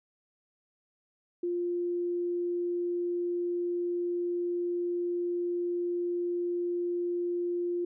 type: tone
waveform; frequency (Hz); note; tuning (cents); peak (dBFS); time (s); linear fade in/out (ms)
sine; 350; F4; +4; -28; 1.43-7.85; 5
effects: none